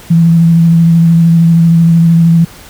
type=tone with vibrato; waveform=sine; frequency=166.6 Hz; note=E3; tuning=19 cents sharp; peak=-3 dBFS; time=0.1-2.45 s; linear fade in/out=10 ms; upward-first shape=sine; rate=13 Hz; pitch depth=20 cents each way; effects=pink hiss -34 dBFS RMS until 2.69 s